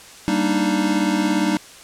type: chord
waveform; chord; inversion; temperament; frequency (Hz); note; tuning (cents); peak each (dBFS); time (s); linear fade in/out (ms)
square; Eb major seventh; first; equal; 196 / 233.1 / 293.7 / 311.1; G3 / Bb3 / D4 / Eb4; 0 / 0 / 0 / 0; -23 / -27 / -24 / -22; 0.28-1.57; 0
effects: white hiss -42 dBFS RMS until 1.83 s + low-pass 9000 Hz 12 dB/octave